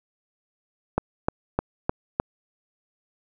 click train, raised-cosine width 1 ms, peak -7 dBFS, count 5, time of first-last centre 0.98-2.2 s, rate 3.28 Hz, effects none

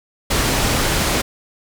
pink low-pass noise, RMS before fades -18 dBFS, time 0.3-1.22 s, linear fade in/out 10 ms, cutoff 11000 Hz, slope 12 dB/octave, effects none

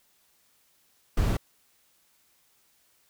brown noise, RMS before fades -24 dBFS, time 1.17-1.37 s, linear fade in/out 5 ms, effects white hiss -66 dBFS RMS until 3.09 s

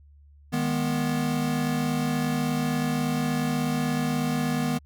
square chord, G# minor, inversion second, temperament equal with one note detuned, 155.56 / 207.7 / 244.2 Hz, D#3 / G#3 / B3, 0 / 0 / -19 cents, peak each -29 / -33 / -27 dBFS, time 0.52-4.79 s, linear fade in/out 20 ms, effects added 72 Hz sine -50 dBFS peak until 4.85 s

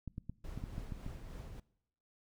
clicks, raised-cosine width 5 ms, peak -29 dBFS, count 8, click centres 0.077 / 0.181 / 0.296 / 0.576 / 0.639 / 0.781 / 0.922 / 1.064 s
brown noise with tremolo, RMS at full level -45 dBFS, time 0.44-1.6 s, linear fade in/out 5 ms, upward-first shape sine, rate 3.5 Hz, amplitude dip 35%
effects noise-tail reverb RT60 0.8 s tail -22 dB re dry

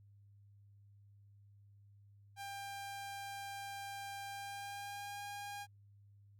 sawtooth tone with pitch glide, 796 to 811.8 Hz, G5 to G#5, +26 to -40 cents, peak -40 dBFS, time 2.36-5.67 s, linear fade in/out 50 ms, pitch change +34 cents, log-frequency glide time 4.29-5.24 s, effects added 101 Hz sine -60 dBFS peak until 6.39 s + Opus 48 kbps

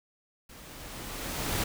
pink noise with level ramp, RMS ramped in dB -50 to -29 dBFS, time 0.49-1.64 s, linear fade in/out 5 ms, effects none

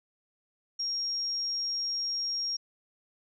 sine tone, 5580 Hz, F8, 2 cents flat, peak -29 dBFS, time 0.79-2.57 s, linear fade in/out 10 ms, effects none

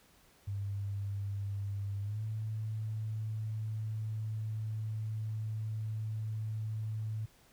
sine tone with pitch glide, 100 to 109.05 Hz, G2 to A2, +35 to -15 cents, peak -34 dBFS, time 0.47-7.26 s, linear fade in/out 10 ms, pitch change +150 cents, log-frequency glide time 2.01-2.22 s, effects pink hiss -64 dBFS RMS until 7.52 s

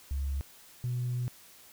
sine tone pair in turn, 69.3 / 123.48 Hz, C#2 / B2, 0 / 0 cents, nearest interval minor seventh, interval 1000 cents, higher second, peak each -28 dBFS, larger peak neither, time 0.11-0.41 / 0.84-1.28 s, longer second, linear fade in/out 0 ms, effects tanh soft clip ceiling -26 dBFS + white hiss -55 dBFS RMS until 1.72 s

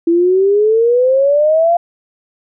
sine exponential sweep, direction up, 331.5 to 698.5 Hz, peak -8 dBFS, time 0.07-1.77 s, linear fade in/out 5 ms, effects none

